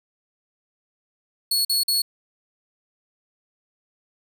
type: tone bursts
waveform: sawtooth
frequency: 4370 Hz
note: C#8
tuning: 26 cents flat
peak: -16 dBFS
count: 3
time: 1.51-2.02 s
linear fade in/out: 5 ms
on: 140 ms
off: 45 ms
effects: none